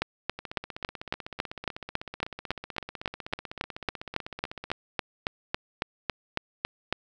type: two click trains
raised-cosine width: 0.3 ms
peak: -21 / -10 dBFS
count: 70 / 26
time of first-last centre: 0.39-4.702 / 0.02-6.926 s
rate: 16 / 3.62 Hz
effects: none